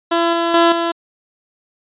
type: tone with level steps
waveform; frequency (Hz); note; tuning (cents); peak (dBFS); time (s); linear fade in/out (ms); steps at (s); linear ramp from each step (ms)
15% pulse; 337.2; E4; +39; -7 / -9 / -3 / -10; 0.11-0.92; 10; 0.33 / 0.54 / 0.72; 2
effects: resampled to 8000 Hz